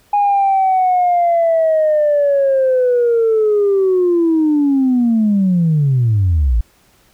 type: linear sweep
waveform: sine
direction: down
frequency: 825 to 51.1 Hz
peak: -9 dBFS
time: 0.13-6.61 s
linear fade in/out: 5 ms
effects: tanh soft clip ceiling -7 dBFS + pink hiss -53 dBFS RMS until 7.13 s